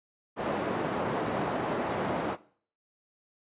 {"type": "band-pass noise", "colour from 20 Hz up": "white", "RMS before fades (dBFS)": -31, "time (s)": [0.36, 2.37], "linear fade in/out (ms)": 50, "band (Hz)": [140, 790], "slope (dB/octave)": 12, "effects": ["noise-tail reverb RT60 0.5 s tail -19 dB re dry", "resampled to 8000 Hz"]}